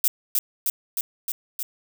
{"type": "noise with echo", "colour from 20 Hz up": "violet", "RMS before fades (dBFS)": -19, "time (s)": [0.04, 0.08], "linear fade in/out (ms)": 2, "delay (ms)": 310, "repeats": 5, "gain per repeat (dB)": -2, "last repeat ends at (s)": 1.63, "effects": []}